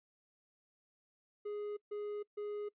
triangle tone bursts, 415.3 Hz, G#4, in tune, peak -36 dBFS, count 3, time 1.45-2.69 s, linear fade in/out 10 ms, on 320 ms, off 140 ms, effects noise-tail reverb RT60 0.1 s tail -24 dB re dry + resampled to 8000 Hz

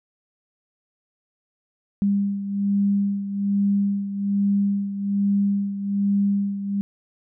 sine beating tone pair, 200 / 201.2 Hz, G3 / G3, +35 / +45 cents, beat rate 1.2 Hz, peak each -20 / -26 dBFS, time 2.02-6.81 s, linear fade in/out 0 ms, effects none

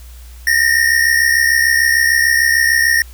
square tone pair together, 1811.3 / 1878 Hz, A6 / A#6, +50 / +12 cents, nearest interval minor second, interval 62 cents, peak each -14 dBFS, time 0.47-3.02 s, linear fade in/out 2 ms, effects added 60 Hz sine -33 dBFS peak until 3.13 s + white hiss -45 dBFS RMS until 3.13 s

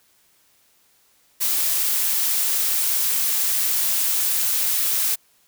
blue noise, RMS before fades -21 dBFS, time 1.4-5.16 s, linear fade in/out 20 ms, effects white hiss -60 dBFS RMS until 5.47 s

